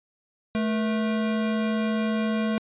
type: tone pair together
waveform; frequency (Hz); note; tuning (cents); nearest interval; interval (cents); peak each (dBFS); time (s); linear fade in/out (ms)
square; 217.9 / 478.3; A3 / A#4; -17 / +44; octave + major second; 1361; -24 / -34; 0.55-2.58; 0
effects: resampled to 8000 Hz